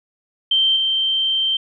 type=tone with level steps; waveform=sine; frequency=3131 Hz; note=G7; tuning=3 cents flat; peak=-13 / -16 dBFS; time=0.51-1.57 s; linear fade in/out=5 ms; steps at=0.76 s; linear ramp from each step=5 ms; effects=none